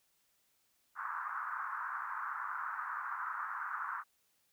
white band-pass noise, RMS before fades -40 dBFS, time 0.95-4.04 s, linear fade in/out 50 ms, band 1000 to 1500 Hz, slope 48 dB/octave, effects white hiss -75 dBFS RMS until 4.52 s

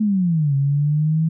sine exponential two-way sweep, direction down then up, 220 to 137 to 162.7 Hz, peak -15 dBFS, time 0-1.29 s, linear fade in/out 10 ms, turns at 0.55 s, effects none

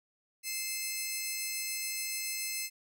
10% pulse tone pair together, 2091 / 2612 Hz, C7 / E7, -2 / -17 cents, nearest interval major third, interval 385 cents, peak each -28 dBFS, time 0.43-2.7 s, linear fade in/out 50 ms, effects none

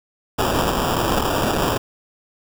white noise with sample-and-hold, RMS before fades -20 dBFS, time 0.38-1.78 s, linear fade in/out 10 ms, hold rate 2100 Hz, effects none

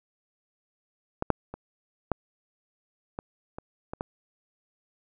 clicks, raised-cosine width 1 ms, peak -13 / -6 / -23 / -10 / -19 / -23 / -20 / -16 dBFS, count 8, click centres 1.224 / 1.303 / 1.54 / 2.117 / 3.189 / 3.585 / 3.935 / 4.009 s, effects none

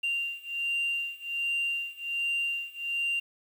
sine beating tone pair, 2778 / 2779.3 Hz, F7 / F7, -10 / -9 cents, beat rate 1.3 Hz, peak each -31 / -30 dBFS, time 0.03-3.2 s, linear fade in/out 10 ms, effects tanh soft clip ceiling -23 dBFS + 9-bit

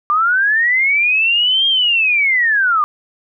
sine linear two-way sweep, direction up then down, 1174.7 to 3234 to 1174.7 Hz, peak -11 dBFS, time 0.1-2.84 s, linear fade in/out 0 ms, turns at 1.67 s, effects none

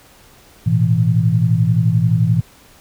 sine chord, A suspended second, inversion none, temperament equal with one note detuned, 110 / 121.49 / 164.81 Hz, A2 / B2 / E3, 0 / -28 / 0 cents, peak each -16 dBFS, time 0.66-2.41 s, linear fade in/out 10 ms, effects pink hiss -47 dBFS RMS until 2.8 s

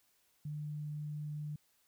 sine tone, 149.6 Hz, D3, 32 cents sharp, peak -38 dBFS, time 0.45-1.56 s, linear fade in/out 5 ms, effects white hiss -73 dBFS RMS until 1.87 s

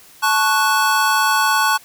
square chord, F# minor, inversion first, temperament equal with one note detuned, 872.4 / 1108.7 / 1480 Hz, A5 / C#6 / F#6, -15 / 0 / 0 cents, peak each -19 dBFS, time 0.22-1.78 s, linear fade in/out 20 ms, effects white hiss -46 dBFS RMS until 1.84 s

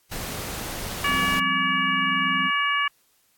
pink noise, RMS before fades -32 dBFS, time 0.11-1.4 s, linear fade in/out 10 ms
harmonic tone, 571 Hz, D5, 49 cents flat, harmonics 2 / 3 / 4 / 5, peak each -24 / -26 / -27 / -28 dBFS, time 1.04-2.88 s, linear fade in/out 5 ms
sine chord, F suspended second, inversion none, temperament equal, 174.61 / 196 / 261.6 Hz, F3 / G3 / C4, 0 / 0 / 0 cents, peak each -35 / -33 / -32 dBFS, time 1.05-2.51 s, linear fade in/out 50 ms
effects white hiss -64 dBFS RMS until 3.37 s + AAC 64 kbps

